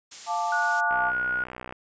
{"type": "noise", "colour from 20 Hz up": "blue", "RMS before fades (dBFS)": -36, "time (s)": [0.11, 0.81], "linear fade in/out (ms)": 10}
{"type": "chord", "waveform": "sine", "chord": "D minor", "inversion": "first", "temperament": "equal", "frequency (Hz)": [698.5, 880, 1174.7], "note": ["F5", "A5", "D6"], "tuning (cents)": [0, 0, 0], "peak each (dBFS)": [-29, -27, -31], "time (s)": [0.26, 1.13], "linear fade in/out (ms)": 50}
{"type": "tone with pitch glide", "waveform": "sine", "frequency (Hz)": [1459, 1446.4], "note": ["F#6", "F#6"], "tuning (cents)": [-25, -40], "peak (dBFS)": -24, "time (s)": [0.52, 1.44], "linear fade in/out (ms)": 5, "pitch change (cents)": -15, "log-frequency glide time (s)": [0.84, 1.06]}
{"type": "click train", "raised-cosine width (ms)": 0.5, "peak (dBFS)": -22, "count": 52, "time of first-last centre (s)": [0.91, 1.725], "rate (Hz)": 62.6}
{"effects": ["resampled to 16000 Hz"]}